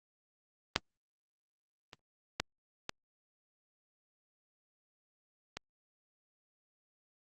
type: clicks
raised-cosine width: 0.2 ms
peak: -8 / -30 / -12 / -18 / -21 dBFS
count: 5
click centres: 0.761 / 1.932 / 2.4 / 2.894 / 5.57 s
effects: Opus 32 kbps